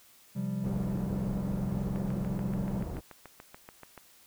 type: chord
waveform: triangle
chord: C suspended fourth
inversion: none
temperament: just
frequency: 130.81 / 174.42 / 196.22 Hz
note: C3 / F3 / G3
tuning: 0 / -2 / +2 cents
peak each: -34 / -35 / -31 dBFS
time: 0.35-2.84 s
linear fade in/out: 20 ms
type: low-pass noise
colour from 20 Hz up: pink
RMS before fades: -38 dBFS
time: 0.63-3.01 s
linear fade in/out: 20 ms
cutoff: 610 Hz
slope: 12 dB/octave
type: click train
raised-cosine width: 0.5 ms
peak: -30 dBFS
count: 15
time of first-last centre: 1.96-3.977 s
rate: 6.94 Hz
effects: white hiss -59 dBFS RMS until 4.26 s